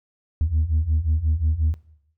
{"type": "beating tone pair", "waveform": "sine", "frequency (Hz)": [75.1, 80.7], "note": ["D2", "E2"], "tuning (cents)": [39, -36], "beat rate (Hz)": 5.6, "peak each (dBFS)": [-21, -19], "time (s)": [0.41, 1.74], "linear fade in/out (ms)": 0, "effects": ["noise-tail reverb RT60 0.7 s tail -18 dB re dry", "tanh soft clip ceiling -14 dBFS"]}